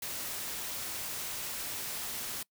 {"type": "noise", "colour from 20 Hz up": "white", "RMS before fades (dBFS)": -38, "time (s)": [0.02, 2.43], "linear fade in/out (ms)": 5, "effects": ["noise-tail reverb RT60 0.1 s tail -23 dB re dry"]}